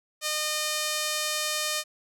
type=tone with band-pass filter; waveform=sawtooth; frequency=610 Hz; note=D#5; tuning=34 cents flat; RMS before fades=-29 dBFS; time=0.21-1.84 s; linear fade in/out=50 ms; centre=6700 Hz; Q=0.68; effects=none